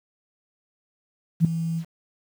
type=tone with ADSR envelope; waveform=sine; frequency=164.81 Hz; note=E3; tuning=in tune; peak=-10 dBFS; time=1.4-1.85 s; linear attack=47 ms; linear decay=3 ms; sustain=-13 dB; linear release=70 ms; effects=high-pass 100 Hz 12 dB/octave + 8-bit